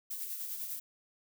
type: noise with tremolo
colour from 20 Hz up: violet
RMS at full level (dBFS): -38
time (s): 0.1-0.8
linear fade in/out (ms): 10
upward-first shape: sine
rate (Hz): 10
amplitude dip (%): 40
effects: none